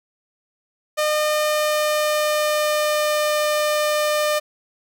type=tone with pitch glide; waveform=sawtooth; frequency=607 to 602.1 Hz; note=D#5 to D5; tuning=-43 to +43 cents; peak=-14 dBFS; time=0.97-4.4 s; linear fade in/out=20 ms; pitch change=-14 cents; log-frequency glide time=1.21-3.46 s; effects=none